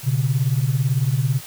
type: beating tone pair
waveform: sine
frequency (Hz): 122.6 / 140.6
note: B2 / C#3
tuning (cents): -12 / +25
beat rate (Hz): 18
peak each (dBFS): -19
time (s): 0.03-1.41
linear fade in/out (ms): 50
effects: tanh soft clip ceiling -9 dBFS + white hiss -38 dBFS RMS until 1.46 s